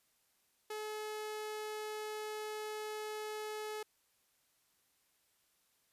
sawtooth tone, 427.6 Hz, A4, 49 cents flat, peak -36 dBFS, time 0.7-3.83 s, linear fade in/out 5 ms, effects white hiss -75 dBFS RMS until 5.92 s + resampled to 32000 Hz

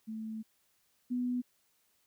sine tone pair in turn, 220 / 247.4 Hz, A3 / B3, 0 / +3 cents, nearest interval major second, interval 203 cents, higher second, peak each -37 / -30 dBFS, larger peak second, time 0.07-0.43 / 1.1-1.42 s, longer first, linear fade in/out 20 ms, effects white hiss -73 dBFS RMS until 2.06 s

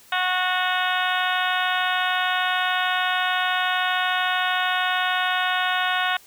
harmonic tone, 366.6 Hz, F#4, 16 cents flat, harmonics 2 / 3 / 4 / 5 / 6 / 7 / 8 / 9 / 10, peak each -26 / -28 / -25 / -29 / -34 / -32 / -31 / -35 / -32 dBFS, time 0.12-6.17 s, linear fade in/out 5 ms, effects white hiss -51 dBFS RMS until 6.26 s

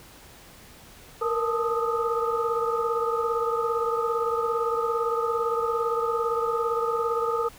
sine tone cluster, 462 / 479.6 / 878 / 1232 / 1287 Hz, A#4 / A#4 / A5 / D#6 / E6, -16 / +49 / -4 / -17 / -42 cents, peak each -26 / -33 / -34 / -28 / -33 dBFS, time 1.21-7.49 s, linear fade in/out 10 ms, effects pink hiss -49 dBFS RMS until 7.58 s

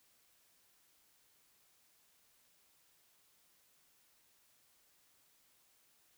silence, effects white hiss -71 dBFS RMS until 6.17 s

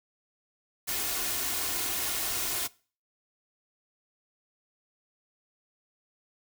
white noise with comb filter, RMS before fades -31 dBFS, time 0.87-2.68 s, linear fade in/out 20 ms, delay 2.8 ms, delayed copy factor +0.5, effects noise-tail reverb RT60 0.4 s tail -22 dB re dry

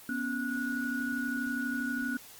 sine tone cluster, 244.4 / 276.8 / 1463 Hz, B3 / C#4 / F#6, -18 / -2 / -20 cents, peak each -34 / -36 / -34 dBFS, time 0.09-2.17 s, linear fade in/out 2 ms, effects white hiss -51 dBFS RMS until 2.39 s + Opus 24 kbps

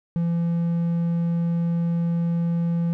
triangle tone, 169.4 Hz, E3, 48 cents sharp, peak -18 dBFS, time 0.16-2.93 s, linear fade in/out 0 ms, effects none

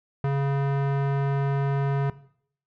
square tone with low-pass filter, 139 Hz, C#3, 5 cents sharp, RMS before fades -24 dBFS, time 0.24-2.1 s, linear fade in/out 2 ms, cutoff 1500 Hz, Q 0.84, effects noise-tail reverb RT60 0.6 s tail -17 dB re dry

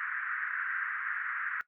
pink band-pass noise, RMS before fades -35 dBFS, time 0-1.61 s, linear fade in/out 0 ms, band 1400 to 1800 Hz, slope 48 dB/octave, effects noise-tail reverb RT60 0.1 s tail -17 dB re dry

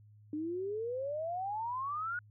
sine exponential sweep, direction up, 295.5 to 1475 Hz, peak -34 dBFS, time 0.33-2.19 s, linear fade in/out 2 ms, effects added 105 Hz sine -56 dBFS peak until 2.3 s

